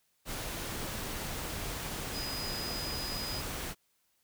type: tone in noise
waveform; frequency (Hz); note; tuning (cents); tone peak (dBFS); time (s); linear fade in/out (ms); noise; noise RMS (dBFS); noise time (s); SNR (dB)
sine; 4969; D#8; -3; -38; 2.12-3.43; 50; pink; -38; 0.25-3.75; -3
effects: white hiss -74 dBFS RMS until 4.23 s